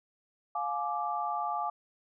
sine chord, D diminished, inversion first, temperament just, 704.8 / 845.8 / 1174.7 Hz, F5 / Ab5 / D6, +16 / +31 / 0 cents, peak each -35 / -34 / -34 dBFS, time 0.55-1.7 s, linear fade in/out 5 ms, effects none

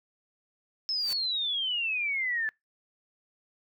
sine exponential sweep, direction down, 5274 to 1727 Hz, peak -27 dBFS, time 0.89-2.49 s, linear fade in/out 0 ms
white noise with exponential growth, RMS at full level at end -36 dBFS, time 0.92-1.13 s, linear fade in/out 0 ms, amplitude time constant 45 ms
effects noise-tail reverb RT60 0.2 s tail -26 dB re dry

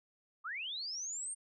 sine linear sweep, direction up, 1128 to 8870 Hz, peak -38 dBFS, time 0.44-1.35 s, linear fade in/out 20 ms, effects none

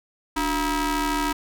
sawtooth ring-modulated tone, 329.3 Hz, E4, 2 cents flat, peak -15 dBFS, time 0.36-1.33 s, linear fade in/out 10 ms, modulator 622 Hz, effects none

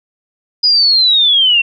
sine linear sweep, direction down, 4980 to 2689 Hz, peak -7 dBFS, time 0.63-1.62 s, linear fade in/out 10 ms, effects none

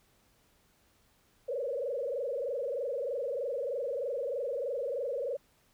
sine tone with frequency modulation, 521 Hz, C5, 7 cents flat, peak -31 dBFS, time 1.48-5.37 s, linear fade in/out 10 ms, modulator 23.2 Hz, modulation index 2.5, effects pink hiss -68 dBFS RMS until 5.73 s

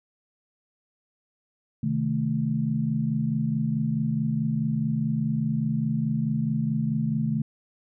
sine chord, A diminished, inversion first, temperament equal, 130.81 / 155.56 / 220 Hz, C3 / Eb3 / A3, 0 / 0 / 0 cents, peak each -29 / -27 / -26 dBFS, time 1.83-7.42 s, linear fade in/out 5 ms, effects none

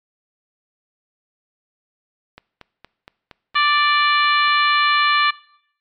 click train, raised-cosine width 0.3 ms, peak -22 dBFS, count 10, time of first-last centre 2.38-4.478 s, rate 4.29 Hz
harmonic tone, 587.3 Hz, D5, in tune, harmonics 2 / 3 / 4 / 5 / 6 / 7, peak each -16 / -20 / -22 / -24 / -26 / -27 dBFS, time 3.55-5.31 s, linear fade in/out 10 ms
effects noise-tail reverb RT60 0.7 s tail -21 dB re dry + MP3 96 kbps

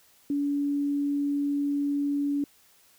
sine tone, 285.5 Hz, D4, 49 cents flat, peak -24 dBFS, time 0.3-2.44 s, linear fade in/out 2 ms, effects white hiss -60 dBFS RMS until 2.98 s

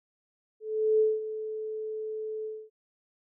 sine tone with ADSR envelope, 434.4 Hz, A4, 22 cents flat, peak -19 dBFS, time 0.6-2.7 s, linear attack 400 ms, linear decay 200 ms, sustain -13 dB, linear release 250 ms, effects none

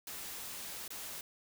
white noise with dropouts, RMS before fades -44 dBFS, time 0.07-1.21 s, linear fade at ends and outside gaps 2 ms, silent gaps 0.879-0.904 s, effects none

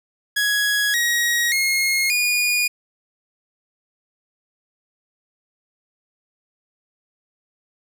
sawtooth tone with pitch steps, 1669 / 1895.2 / 2152 / 2444 Hz, G#6 / A#6 / C7 / D#7, +8 / +28 / +48 / -32 cents, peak -14 dBFS, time 0.36-2.68 s, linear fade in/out 10 ms, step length 580 ms, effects none

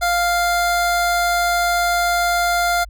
25% pulse tone, 698.5 Hz, F5, in tune, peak -12 dBFS, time 0.01-2.85 s, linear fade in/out 20 ms, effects added 50 Hz sine -34 dBFS peak until 2.89 s

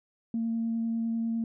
sine tone with vibrato, 228.3 Hz, A#3, 36 cents flat, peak -26 dBFS, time 0.34-1.44 s, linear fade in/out 2 ms, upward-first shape sine, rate 10 Hz, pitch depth 9 cents each way, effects tanh soft clip ceiling -22 dBFS

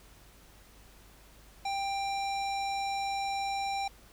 square tone with low-pass filter, 790 Hz, G5, 13 cents sharp, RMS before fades -33 dBFS, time 1.65-3.88 s, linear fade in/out 5 ms, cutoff 6000 Hz, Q 1.3, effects added 50 Hz sine -57 dBFS peak until 4.12 s + pink hiss -58 dBFS RMS until 4.12 s

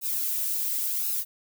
violet noise with flanger, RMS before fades -28 dBFS, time 0.01-1.25 s, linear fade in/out 50 ms, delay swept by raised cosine 0.75 to 2.65 ms, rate 0.93 Hz, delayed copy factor +0.6, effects none

